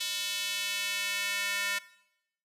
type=tone with high-pass filter sweep; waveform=square; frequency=201.2 Hz; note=G3; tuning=45 cents sharp; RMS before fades=-32 dBFS; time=0-1.79 s; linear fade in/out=10 ms; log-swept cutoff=3400 to 1900 Hz; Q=2; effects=noise-tail reverb RT60 0.8 s tail -19 dB re dry + resampled to 32000 Hz